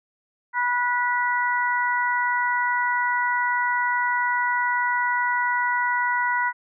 harmonic tone, 488.8 Hz, B4, 18 cents flat, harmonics 2 / 3 / 4, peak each -23 / -25 / -26 dBFS, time 0.53-6.53 s, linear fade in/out 50 ms, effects none

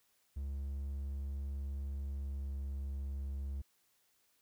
triangle tone with pitch glide, 69.3 to 68.74 Hz, C#2 to C#2, 0 to -14 cents, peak -35 dBFS, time 0.36-3.62 s, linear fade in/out 10 ms, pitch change -14 cents, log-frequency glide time 2.08-2.48 s, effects white hiss -74 dBFS RMS until 4.41 s

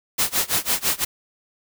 white noise with tremolo, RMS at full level -19 dBFS, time 0.18-1.05 s, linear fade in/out 10 ms, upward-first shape sine, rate 6 Hz, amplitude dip 95%, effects none

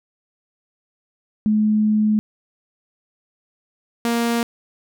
sine / sawtooth tone pair in turn, 213.6 / 234.2 Hz, G#3 / A#3, +49 / +8 cents, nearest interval major second, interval 159 cents, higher second, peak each -14 dBFS, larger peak neither, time 1.46-2.19 / 4.05-4.43 s, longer first, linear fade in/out 0 ms, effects none

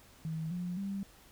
sine tone with pitch steps, 160 / 177.53 / 196.98 Hz, D#3 / F3 / G3, +49 / +29 / +9 cents, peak -34 dBFS, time 0.25-1.03 s, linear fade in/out 0 ms, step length 260 ms, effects pink hiss -59 dBFS RMS until 1.31 s

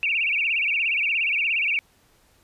sine tone with vibrato, 2503 Hz, D#7, 10 cents sharp, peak -20 dBFS, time 0.03-1.79 s, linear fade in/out 0 ms, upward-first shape sine, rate 17 Hz, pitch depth 190 cents each way, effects pink hiss -60 dBFS RMS until 2.43 s + resampled to 32000 Hz

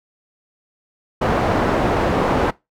white low-pass noise, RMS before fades -18 dBFS, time 1.21-2.51 s, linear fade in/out 10 ms, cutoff 800 Hz, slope 12 dB/octave, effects noise-tail reverb RT60 0.2 s tail -20 dB re dry

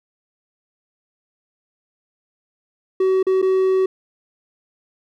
triangle tone with dropouts, 377.9 Hz, F#4, 37 cents sharp, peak -12 dBFS, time 3-3.86 s, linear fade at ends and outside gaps 5 ms, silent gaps 3.229-3.267 / 3.418-3.425 s, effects none

